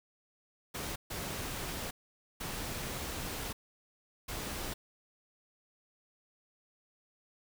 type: noise bursts at uneven times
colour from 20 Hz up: pink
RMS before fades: -39 dBFS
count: 4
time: 0.74-0.96 / 1.1-1.91 / 2.4-3.53 / 4.28-4.74 s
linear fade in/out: 10 ms
effects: none